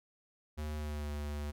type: tone with pitch glide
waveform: square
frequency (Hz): 75.8 to 73.56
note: D#2 to D2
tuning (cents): -45 to +3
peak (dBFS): -37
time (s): 0.57-1.52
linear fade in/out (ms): 20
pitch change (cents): -52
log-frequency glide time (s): 0.76-1.09
effects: none